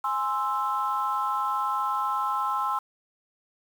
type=chord; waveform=sine; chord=Ab augmented; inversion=none; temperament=equal; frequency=830.6 / 1046.5 / 1318.5 Hz; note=Ab5 / C6 / E6; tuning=0 / 0 / 0 cents; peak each=-30 / -27 / -28 dBFS; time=0.04-2.79 s; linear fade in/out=5 ms; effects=tanh soft clip ceiling -16 dBFS + 8-bit